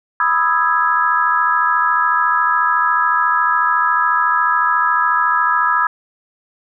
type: chord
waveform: sine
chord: E major seventh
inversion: second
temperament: equal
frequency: 987.8 / 1244.5 / 1318.5 / 1661.2 Hz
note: B5 / D#6 / E6 / G#6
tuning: 0 / 0 / 0 / 0 cents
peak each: -18 dBFS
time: 0.2-5.87 s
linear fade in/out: 2 ms
effects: none